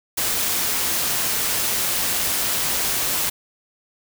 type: noise with amplitude modulation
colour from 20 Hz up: white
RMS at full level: -21 dBFS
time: 0.17-3.3 s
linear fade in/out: 10 ms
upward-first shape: sine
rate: 185 Hz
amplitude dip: 25%
effects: none